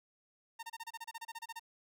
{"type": "tone bursts", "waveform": "sawtooth", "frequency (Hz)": 915, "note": "A#5", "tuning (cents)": -32, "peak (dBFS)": -38, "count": 15, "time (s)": [0.59, 1.596], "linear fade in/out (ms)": 10, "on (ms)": 40, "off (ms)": 29, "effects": []}